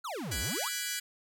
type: exponential two-way sweep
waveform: square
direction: down then up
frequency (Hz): 1464 to 53.8 to 1464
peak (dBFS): -36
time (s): 0.04-0.69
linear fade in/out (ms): 10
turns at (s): 0.39
type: chord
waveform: 10% pulse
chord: G# half-diminished seventh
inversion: third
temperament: equal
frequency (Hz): 1480 / 1661.2 / 1975.5 / 2349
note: F#6 / G#6 / B6 / D7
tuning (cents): 0 / 0 / 0 / 0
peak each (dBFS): -30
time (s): 0.31-1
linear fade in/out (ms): 10
effects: none